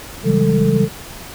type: tone cluster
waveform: sine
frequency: 136.1 / 163.9 / 190 / 205.3 / 444.2 Hz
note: C#3 / E3 / F#3 / G#3 / A4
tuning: -31 / -10 / +46 / -20 / +16 cents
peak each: -18 dBFS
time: 0.23-0.89 s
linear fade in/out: 50 ms
effects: pink hiss -34 dBFS RMS until 1.34 s